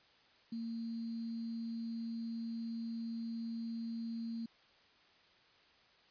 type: tone with sample-and-hold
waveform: sine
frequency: 229.3 Hz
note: A#3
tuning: 28 cents flat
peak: -38 dBFS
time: 0.52-4.46 s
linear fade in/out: 5 ms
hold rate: 4410 Hz
effects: white hiss -66 dBFS RMS until 6.1 s + resampled to 11025 Hz